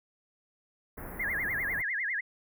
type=band-stop noise; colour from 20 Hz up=pink; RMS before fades=-42 dBFS; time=0.97-1.82 s; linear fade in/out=10 ms; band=2000 to 11000 Hz; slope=48 dB/octave
type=tone with vibrato; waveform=sine; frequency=1864.7 Hz; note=A#6; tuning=in tune; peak=-29 dBFS; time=1.19-2.21 s; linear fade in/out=10 ms; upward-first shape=sine; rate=10 Hz; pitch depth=240 cents each way
effects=none